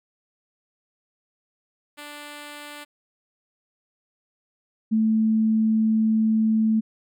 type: tone pair in turn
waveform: 5% pulse / sine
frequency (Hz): 293.7 / 220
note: D4 / A3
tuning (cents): 0 / 0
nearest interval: perfect fourth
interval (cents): 500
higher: first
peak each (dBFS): -26 / -17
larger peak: second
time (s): 1.97-2.85 / 4.91-6.81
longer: second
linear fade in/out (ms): 20
effects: none